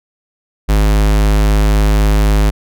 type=tone; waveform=square; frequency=51.91 Hz; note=G#1; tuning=in tune; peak=-9 dBFS; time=0.68-2.51 s; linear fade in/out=20 ms; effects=none